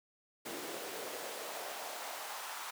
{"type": "noise with high-pass filter sweep", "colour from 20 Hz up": "pink", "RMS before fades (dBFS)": -43, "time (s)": [0.45, 2.71], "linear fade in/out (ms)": 10, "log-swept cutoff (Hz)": [330, 1000], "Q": 2.1, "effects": []}